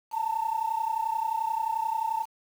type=tone pair together; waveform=sine; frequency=880 / 911.4 Hz; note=A5 / A#5; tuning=0 / -39 cents; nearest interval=minor second; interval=61 cents; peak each=-28 dBFS; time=0.11-2.26 s; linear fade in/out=50 ms; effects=tanh soft clip ceiling -19 dBFS + 8-bit